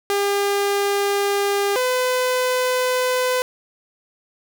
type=tone pair in turn; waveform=sawtooth; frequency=402.3 / 505.4 Hz; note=G4 / B4; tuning=+45 / +40 cents; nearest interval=major third; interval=395 cents; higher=second; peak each=-14 dBFS; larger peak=neither; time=0.1-1.76 / 1.76-3.42 s; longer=neither; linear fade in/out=0 ms; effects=none